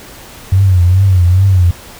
sine tone with vibrato, 92.5 Hz, F#2, in tune, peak -5 dBFS, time 0.52-1.71 s, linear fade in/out 5 ms, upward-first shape triangle, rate 2.4 Hz, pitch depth 120 cents each way, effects pink hiss -34 dBFS RMS until 1.99 s

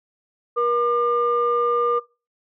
sine tone pair together, 477 / 1200 Hz, A#4 / D6, +40 / +37 cents, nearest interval octave + major third, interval 1597 cents, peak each -20 dBFS, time 0.56-2 s, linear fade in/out 20 ms, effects noise-tail reverb RT60 0.3 s tail -21 dB re dry + tanh soft clip ceiling -10 dBFS

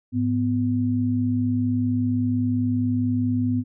sine tone pair together, 105.3 / 250.1 Hz, G#2 / B3, +24 / +22 cents, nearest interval octave + minor third, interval 1498 cents, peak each -24 / -21 dBFS, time 0.12-3.64 s, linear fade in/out 50 ms, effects none

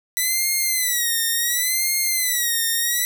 5% pulse tone with vibrato, 1975.5 Hz, B6, in tune, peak -9 dBFS, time 0.17-3.05 s, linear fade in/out 0 ms, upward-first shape sine, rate 0.7 Hz, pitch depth 130 cents each way, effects none

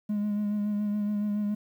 triangle tone with vibrato, 207.7 Hz, G#3, in tune, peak -23 dBFS, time 0.09-1.55 s, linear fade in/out 10 ms, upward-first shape sine, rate 7.1 Hz, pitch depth 24 cents each way, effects tanh soft clip ceiling -20 dBFS + 10-bit

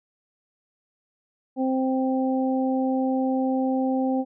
harmonic tone, 261.6 Hz, C4, in tune, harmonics 1 / 2 / 3, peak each -22 / -28 / -30 dBFS, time 1.56-4.25 s, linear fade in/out 50 ms, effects none

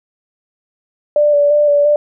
sine tone with vibrato, 585 Hz, D5, 7 cents flat, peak -8 dBFS, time 1.16-1.96 s, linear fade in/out 2 ms, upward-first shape square, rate 2.9 Hz, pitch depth 19 cents each way, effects none

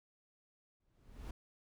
brown noise with exponential growth, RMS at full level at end -42 dBFS, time 0.8-1.31 s, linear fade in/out 5 ms, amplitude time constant 110 ms, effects none

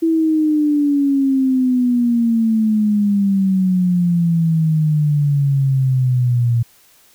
sine exponential sweep, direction down, 329.6 to 116.54 Hz, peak -12 dBFS, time 0.02-6.63 s, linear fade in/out 10 ms, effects white hiss -51 dBFS RMS until 7.14 s

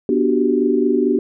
sine chord, G major seventh, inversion first, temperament just, 245 / 294 / 367.5 / 392 Hz, B3 / D4 / F#4 / G4, -14 / +2 / -12 / 0 cents, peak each -19 dBFS, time 0.09-1.19 s, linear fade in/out 2 ms, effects none

